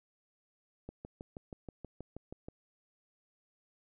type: click train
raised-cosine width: 2 ms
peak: -30 dBFS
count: 11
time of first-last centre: 0.89-2.485 s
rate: 6.27 Hz
effects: none